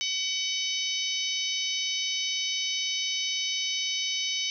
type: harmonic tone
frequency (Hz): 754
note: F#5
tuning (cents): +32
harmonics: 3 / 4 / 5 / 6 / 7 / 8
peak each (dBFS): -35 / -31 / -34 / -38 / -36 / -35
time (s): 0.01-4.5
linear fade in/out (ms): 0
effects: none